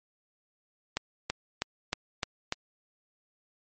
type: accelerating click train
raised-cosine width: 0.2 ms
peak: -11 dBFS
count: 6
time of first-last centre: 0.97-2.524 s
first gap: 330 ms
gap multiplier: 0.97
effects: MP3 32 kbps